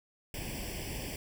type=noise with comb filter; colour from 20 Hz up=pink; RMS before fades=-39 dBFS; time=0.34-1.16 s; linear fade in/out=2 ms; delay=0.38 ms; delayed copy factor=+0.9; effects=none